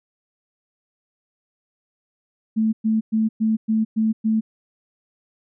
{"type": "tone bursts", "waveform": "sine", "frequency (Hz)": 220, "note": "A3", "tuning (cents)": 0, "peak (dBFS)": -16, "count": 7, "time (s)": [2.56, 4.41], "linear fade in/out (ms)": 20, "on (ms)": 170, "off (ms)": 110, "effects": []}